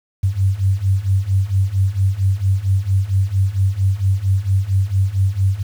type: beating tone pair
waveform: sine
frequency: 94 / 98.4 Hz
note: F#2 / G2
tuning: +28 / +7 cents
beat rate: 4.4 Hz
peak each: -18 / -16 dBFS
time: 0.23-5.63 s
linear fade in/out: 10 ms
effects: 7-bit

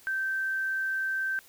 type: tone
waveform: sine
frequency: 1556 Hz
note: G6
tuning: 13 cents flat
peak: -27 dBFS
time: 0.07-1.39 s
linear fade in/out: 0 ms
effects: white hiss -56 dBFS RMS until 1.48 s

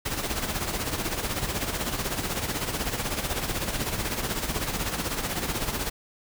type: noise with tremolo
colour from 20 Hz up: pink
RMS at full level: -27 dBFS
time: 0.05-5.9 s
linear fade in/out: 10 ms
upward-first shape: sine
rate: 16 Hz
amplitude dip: 60%
effects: none

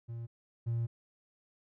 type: tone pair in turn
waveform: triangle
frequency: 116.54 / 116.54 Hz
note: A#2 / A#2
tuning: 0 / 0 cents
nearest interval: unison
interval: 0 cents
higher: neither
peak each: -36 / -27 dBFS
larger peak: second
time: 0.08-0.27 / 0.66-0.87 s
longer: second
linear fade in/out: 20 ms
effects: tanh soft clip ceiling -25 dBFS

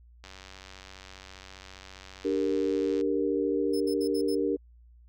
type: click train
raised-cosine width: 0.2 ms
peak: -28 dBFS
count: 264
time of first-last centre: 0.24-3.011 s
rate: 94.9 Hz
type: chord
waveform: sine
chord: G minor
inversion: second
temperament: equal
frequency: 293.7 / 392 / 466.2 Hz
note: D4 / G4 / Bb4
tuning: 0 / 0 / 0 cents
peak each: -29 dBFS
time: 2.24-4.57 s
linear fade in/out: 20 ms
type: tone bursts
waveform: sawtooth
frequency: 5220 Hz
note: E8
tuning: 18 cents flat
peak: -37 dBFS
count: 5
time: 3.73-4.353 s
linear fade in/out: 10 ms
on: 75 ms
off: 62 ms
effects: added 59 Hz sine -52 dBFS peak until 5.08 s

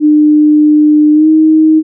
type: tone with pitch glide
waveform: sine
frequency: 301.4 to 314 Hz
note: D4 to D#4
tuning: +45 to +16 cents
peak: -3 dBFS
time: 0-1.83 s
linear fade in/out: 50 ms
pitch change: +71 cents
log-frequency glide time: 1.13-1.28 s
effects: none

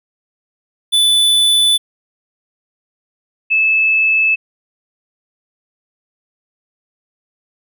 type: tone pair in turn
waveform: square / sine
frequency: 3488 / 2613 Hz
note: A7 / E7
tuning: -16 / -16 cents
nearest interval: perfect fourth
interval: 500 cents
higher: first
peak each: -10 dBFS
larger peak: neither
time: 0.92-1.78 / 3.5-4.36 s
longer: neither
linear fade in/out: 20 ms
effects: none

